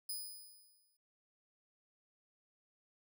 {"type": "tone with exponential decay", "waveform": "5% pulse", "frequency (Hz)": 4998, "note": "D#8", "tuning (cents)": 7, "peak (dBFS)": -31, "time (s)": [0.09, 0.97], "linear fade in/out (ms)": 5, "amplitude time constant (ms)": 190, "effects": []}